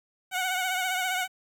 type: tone with vibrato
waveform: 15% pulse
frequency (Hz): 740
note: F#5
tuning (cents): 0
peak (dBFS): -20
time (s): 0.31-1.28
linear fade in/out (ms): 50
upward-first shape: triangle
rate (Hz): 15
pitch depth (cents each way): 53
effects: 10-bit